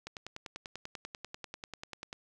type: click train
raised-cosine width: 0.2 ms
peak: -24 dBFS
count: 22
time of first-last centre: 0.07-2.129 s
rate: 10.2 Hz
effects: none